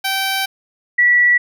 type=tone pair in turn; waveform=10% pulse / sine; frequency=775 / 1947.2 Hz; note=G5 / B6; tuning=-20 / -25 cents; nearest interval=octave + major third; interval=1595 cents; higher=second; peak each=-9 dBFS; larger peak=neither; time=0.04-0.46 / 0.98-1.38 s; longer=first; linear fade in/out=10 ms; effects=none